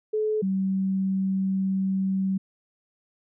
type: tone pair in turn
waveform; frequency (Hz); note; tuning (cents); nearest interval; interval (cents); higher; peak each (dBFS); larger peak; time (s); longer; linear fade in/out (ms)
sine; 430 / 191.54; A4 / G3; -40 / -40; octave + major second; 1400; first; -22; neither; 0.13-0.42 / 0.42-2.38; second; 10
effects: none